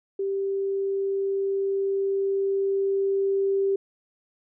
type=tone with level ramp; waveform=sine; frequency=392 Hz; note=G4; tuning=in tune; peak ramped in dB=-24 to -20 dBFS; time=0.19-3.76 s; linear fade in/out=5 ms; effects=none